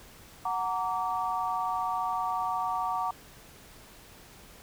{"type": "chord", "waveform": "sine", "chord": "Gb augmented", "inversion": "none", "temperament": "just", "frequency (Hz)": [740, 925, 1156.2], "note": ["Gb5", "Bb5", "D6"], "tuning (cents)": [0, -14, -27], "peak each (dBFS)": -32, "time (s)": [0.45, 3.11], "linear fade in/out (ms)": 5, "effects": ["pink hiss -52 dBFS RMS until 4.62 s"]}